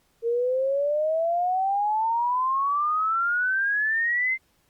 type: exponential sweep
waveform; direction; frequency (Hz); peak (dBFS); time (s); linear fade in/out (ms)
sine; up; 457.6 to 2100; -21; 0.22-4.38; 50
effects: pink hiss -66 dBFS RMS until 4.69 s + Opus 48 kbps